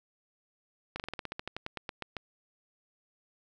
slowing click train, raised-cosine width 0.3 ms, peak -20 dBFS, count 16, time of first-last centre 0.96-2.167 s, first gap 38 ms, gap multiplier 1.1, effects none

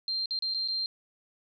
sine tone with dropouts, 4170 Hz, C8, 7 cents flat, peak -28 dBFS, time 0.08-0.86 s, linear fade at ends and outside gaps 1 ms, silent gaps 0.258-0.308 / 0.39-0.423 / 0.539-0.546 / 0.677-0.684 s, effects none

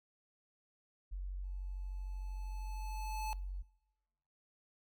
sine tone, 46.57 Hz, F#1, 12 cents sharp, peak -38 dBFS, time 1.11-3.63 s, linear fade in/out 20 ms
square tone with exponential growth, 867 Hz, A5, 26 cents flat, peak -38 dBFS, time 1.44-3.33 s, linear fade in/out 0 ms, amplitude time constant 410 ms
effects noise-tail reverb RT60 1.0 s tail -24 dB re dry

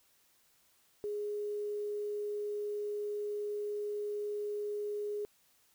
sine tone with quantisation, 415.3 Hz, G#4, in tune, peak -34 dBFS, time 1.04-5.25 s, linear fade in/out 0 ms, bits 10, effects white hiss -69 dBFS RMS until 5.74 s

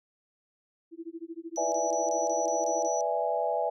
sine tone with tremolo, 331.8 Hz, E4, 11 cents sharp, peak -34 dBFS, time 0.91-2.91 s, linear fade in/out 50 ms, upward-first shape sine, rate 13 Hz, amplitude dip 100%
sine tone bursts, 5920 Hz, F#8, in tune, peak -35 dBFS, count 8, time 1.56-3.008 s, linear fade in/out 0 ms, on 160 ms, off 24 ms
sine chord, E dominant seventh, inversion second, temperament equal, 493.9 / 587.3 / 659.3 / 830.6 Hz, B4 / D5 / E5 / G#5, 0 / 0 / 0 / 0 cents, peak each -33 / -32 / -30 / -31 dBFS, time 1.57-3.7 s, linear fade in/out 10 ms
effects none

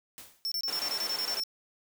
white noise with exponential decay, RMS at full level -43 dBFS, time 0.18-0.52 s, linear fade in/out 0 ms, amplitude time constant 73 ms
square tone bursts, 5400 Hz, E8, 41 cents sharp, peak -30 dBFS, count 11, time 0.45-1.436 s, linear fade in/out 0 ms, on 66 ms, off 26 ms
pink high-pass noise, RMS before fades -39 dBFS, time 0.68-1.4 s, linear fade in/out 0 ms, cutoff 420 Hz, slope 12 dB/octave
effects none

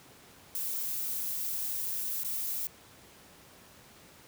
violet noise with dropouts, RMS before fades -34 dBFS, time 0.55-2.67 s, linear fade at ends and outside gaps 1 ms, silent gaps 2.235-2.247 s, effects pink hiss -55 dBFS RMS until 4.27 s + high-pass 80 Hz 12 dB/octave

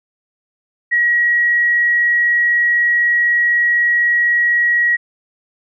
sine tone, 1908 Hz, A#6, 40 cents sharp, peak -11 dBFS, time 0.91-4.97 s, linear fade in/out 20 ms, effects none

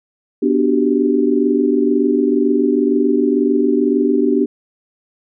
sine chord, G major seventh, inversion first, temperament equal, 246.9 / 293.7 / 370 / 392 Hz, B3 / D4 / F#4 / G4, 0 / 0 / 0 / 0 cents, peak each -17 / -16 / -21 / -17 dBFS, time 0.42-4.46 s, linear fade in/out 10 ms, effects none

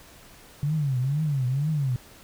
sine tone with vibrato, 140 Hz, C#3, 18 cents sharp, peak -22 dBFS, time 0.63-1.96 s, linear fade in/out 0 ms, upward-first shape triangle, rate 2.1 Hz, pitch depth 230 cents each way, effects pink hiss -50 dBFS RMS until 2.23 s

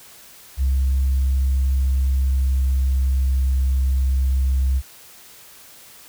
sine tone with pitch glide, 66.7 to 66.01 Hz, C2 to C2, +34 to +16 cents, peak -14 dBFS, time 0.57-4.82 s, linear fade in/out 50 ms, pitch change -18 cents, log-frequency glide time 1.05-3.66 s, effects tanh soft clip ceiling -13 dBFS + white hiss -45 dBFS RMS until 6.08 s

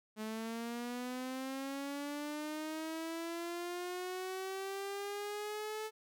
sawtooth linear sweep, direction up, 214.4 to 436.7 Hz, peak -35 dBFS, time 0.16-5.91 s, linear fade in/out 50 ms, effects none

